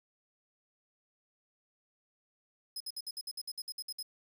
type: tone bursts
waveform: sawtooth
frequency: 5090 Hz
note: D#8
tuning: 39 cents sharp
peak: -35 dBFS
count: 13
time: 2.76-4.028 s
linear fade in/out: 5 ms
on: 44 ms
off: 58 ms
effects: 11-bit